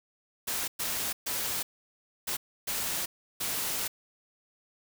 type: noise bursts at uneven times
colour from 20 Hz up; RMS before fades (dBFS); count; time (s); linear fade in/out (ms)
white; -32; 6; 0.47-0.68 / 0.79-1.13 / 1.26-1.63 / 2.27-2.37 / 2.67-3.06 / 3.4-3.88; 10
effects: none